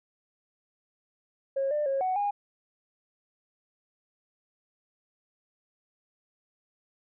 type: tone with pitch steps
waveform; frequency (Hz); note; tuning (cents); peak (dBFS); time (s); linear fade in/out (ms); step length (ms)
sine; 544 / 596 / 544 / 745 / 816; C#5 / D5 / C#5 / F#5 / G#5; -33 / +25 / -33 / +12 / -31; -24; 1.56-2.31; 10; 150
effects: tanh soft clip ceiling -21 dBFS